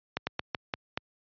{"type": "slowing click train", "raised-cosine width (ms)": 0.3, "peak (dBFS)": -13, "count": 6, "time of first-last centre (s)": [0.17, 0.975], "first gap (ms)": 100, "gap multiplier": 1.24, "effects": ["high-pass 80 Hz 12 dB/octave", "resampled to 11025 Hz"]}